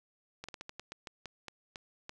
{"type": "slowing click train", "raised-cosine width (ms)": 0.2, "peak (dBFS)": -25, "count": 12, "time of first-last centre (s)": [0.44, 2.094], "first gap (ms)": 46, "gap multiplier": 1.22, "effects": []}